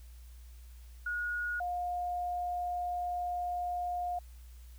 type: tone pair in turn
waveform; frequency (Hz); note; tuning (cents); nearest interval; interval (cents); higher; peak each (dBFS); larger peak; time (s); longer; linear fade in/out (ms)
sine; 1446 / 711; F#6 / F5; -40 / +31; octave; 1229; first; -32 / -32; neither; 1.06-1.6 / 1.6-4.19; second; 5
effects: added 60 Hz sine -48 dBFS peak until 4.78 s + white hiss -64 dBFS RMS until 4.78 s